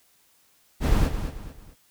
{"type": "noise with echo", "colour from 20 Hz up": "brown", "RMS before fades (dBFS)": -20, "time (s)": [0.8, 1.1], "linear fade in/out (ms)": 50, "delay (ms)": 220, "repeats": 3, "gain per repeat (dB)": -9, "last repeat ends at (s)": 1.76, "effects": ["white hiss -62 dBFS RMS until 1.9 s"]}